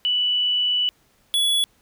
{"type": "tone pair in turn", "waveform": ["sine", "square"], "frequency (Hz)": [2964, 3394], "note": ["F#7", "G#7"], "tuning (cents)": [2, 37], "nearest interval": "major second", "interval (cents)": 235, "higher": "second", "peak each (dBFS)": -18, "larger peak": "neither", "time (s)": [[0.05, 0.89], [1.34, 1.64]], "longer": "first", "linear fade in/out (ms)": 0, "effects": ["pink hiss -61 dBFS RMS until 1.81 s"]}